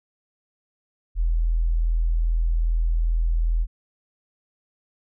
sine tone, 41.24 Hz, E1, 2 cents sharp, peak -18 dBFS, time 1.15-3.67 s, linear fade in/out 50 ms, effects none

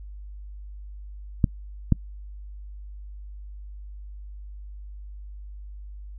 clicks, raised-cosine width 5 ms, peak -5 dBFS, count 2, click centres 1.442 / 1.923 s, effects noise-tail reverb RT60 0.1 s tail -25 dB re dry + added 50 Hz sine -37 dBFS peak until 6.18 s

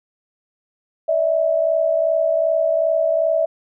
sine tone pair together, 587.3 / 649.9 Hz, D5 / E5, 0 / -25 cents, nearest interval major second, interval 175 cents, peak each -21 / -16 dBFS, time 1.08-3.46 s, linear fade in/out 10 ms, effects none

